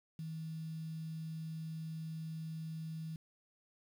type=tone with quantisation; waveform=sine; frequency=160 Hz; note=D#3; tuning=49 cents sharp; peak=-40 dBFS; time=0.19-3.16 s; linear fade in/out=2 ms; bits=10; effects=none